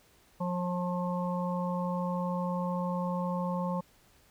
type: harmonic tone with a mistuned harmonic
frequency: 178.7 Hz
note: F3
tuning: 40 cents sharp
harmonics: 1 / 3 / 5 / 6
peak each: -31 / -36 / -38 / -39 dBFS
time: 0.4-3.81 s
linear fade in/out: 10 ms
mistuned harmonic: 5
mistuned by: -21 cents
effects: pink hiss -63 dBFS RMS until 4.3 s